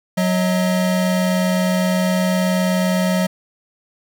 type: tone pair together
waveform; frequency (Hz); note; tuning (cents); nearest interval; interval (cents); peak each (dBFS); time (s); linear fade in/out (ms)
square; 184.24 / 632; F#3 / D#5; -7 / +27; octave + major sixth; 2134; -17 / -23; 0.17-3.27; 10
effects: none